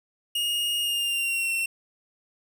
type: tone with pitch glide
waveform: 45% pulse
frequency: 2856 to 2711 Hz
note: F7 to E7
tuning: +38 to +48 cents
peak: -24 dBFS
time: 0.35-1.66 s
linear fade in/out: 5 ms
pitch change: -90 cents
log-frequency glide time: 0.81-1.52 s
effects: none